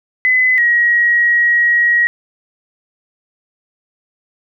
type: tone pair in turn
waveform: sine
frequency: 2018 / 1899.6 Hz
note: B6 / A#6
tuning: +37 / +32 cents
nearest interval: minor second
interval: 105 cents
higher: first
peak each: -9 dBFS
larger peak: neither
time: 0.25-0.58 / 0.58-2.07 s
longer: second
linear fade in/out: 0 ms
effects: none